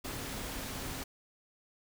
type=tone in noise; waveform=sine; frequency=265.8 Hz; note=C4; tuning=27 cents sharp; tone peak=-49 dBFS; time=0.04-1.04 s; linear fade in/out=10 ms; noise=pink; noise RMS=-40 dBFS; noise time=0.04-1.04 s; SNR=-12 dB; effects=none